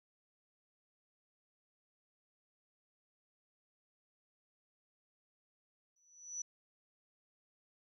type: tone with exponential growth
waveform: sine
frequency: 5930 Hz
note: F#8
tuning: 3 cents sharp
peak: -36 dBFS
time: 5.96-6.42 s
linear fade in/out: 5 ms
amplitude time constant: 100 ms
effects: none